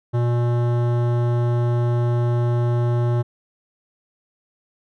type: tone with hard clipping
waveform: sine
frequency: 120 Hz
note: B2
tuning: 49 cents flat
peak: -19 dBFS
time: 0.13-3.23 s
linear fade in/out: 20 ms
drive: 16 dB
effects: none